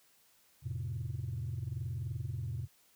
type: chord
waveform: sine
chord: F major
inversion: none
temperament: equal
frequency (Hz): 87.31 / 110 / 130.81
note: F2 / A2 / C3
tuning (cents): 0 / 0 / 0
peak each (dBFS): -40 / -38 / -38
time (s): 0.62-2.68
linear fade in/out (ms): 50
effects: tanh soft clip ceiling -30 dBFS + white hiss -67 dBFS RMS until 2.95 s